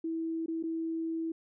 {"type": "tone with dropouts", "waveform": "sine", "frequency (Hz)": 326.4, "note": "E4", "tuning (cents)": -17, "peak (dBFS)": -31, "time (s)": [0.04, 1.32], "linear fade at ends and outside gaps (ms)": 5, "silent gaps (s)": [[0.461, 0.481], [0.628, 0.636]], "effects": []}